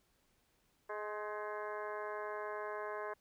harmonic tone with a mistuned harmonic, 210.2 Hz, G#3, 21 cents sharp, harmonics 2 / 3 / 4 / 5 / 6 / 7 / 8 / 9 / 10, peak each -44 / -45 / -50 / -45 / -53 / -52 / -50 / -60 / -58 dBFS, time 0.89-3.14 s, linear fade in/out 10 ms, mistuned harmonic 7, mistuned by +62 cents, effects pink hiss -75 dBFS RMS until 3.2 s

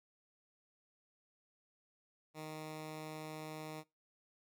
10% pulse tone, 155.56 Hz, D#3, in tune, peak -36 dBFS, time 2.34-3.84 s, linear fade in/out 50 ms, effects noise-tail reverb RT60 0.2 s tail -21 dB re dry

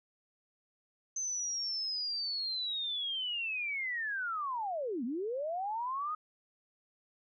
sine linear two-way sweep, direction down then up, 6240 to 220 to 1266 Hz, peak -33 dBFS, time 1.16-6.15 s, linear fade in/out 5 ms, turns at 5.04 s, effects none

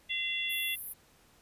harmonic tone, 685 Hz, F5, 34 cents flat, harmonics 3 / 4 / 5, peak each -37 / -34 / -35 dBFS, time 0.09-0.76 s, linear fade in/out 20 ms
white high-pass noise, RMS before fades -38 dBFS, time 0.49-0.94 s, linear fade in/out 20 ms, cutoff 10000 Hz, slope 96 dB/octave
effects pink hiss -63 dBFS RMS until 1.41 s + resampled to 32000 Hz

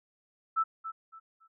sine tone with echo, 1318.5 Hz, E6, in tune, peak -24 dBFS, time 0.56-0.64 s, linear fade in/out 20 ms, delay 280 ms, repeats 3, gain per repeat -11 dB, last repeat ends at 1.48 s, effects none

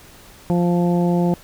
harmonic tone, 174.61 Hz, F3, in tune, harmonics 1 / 2 / 3 / 4 / 5, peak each -16 / -22 / -26 / -28 / -30 dBFS, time 0.5-1.34 s, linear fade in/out 0 ms, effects pink hiss -45 dBFS RMS until 1.43 s

